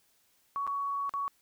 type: tone with dropouts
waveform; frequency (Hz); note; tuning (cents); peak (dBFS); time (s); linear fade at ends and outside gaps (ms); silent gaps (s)
sine; 1121; C#6; +19; -30; 0.56-1.28; 0; 0.667-0.675 / 1.094-1.138
effects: white hiss -69 dBFS RMS until 1.41 s